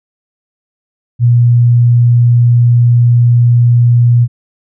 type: tone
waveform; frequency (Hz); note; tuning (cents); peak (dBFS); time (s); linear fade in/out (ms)
sine; 120; B2; -49; -4; 1.19-4.28; 50
effects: none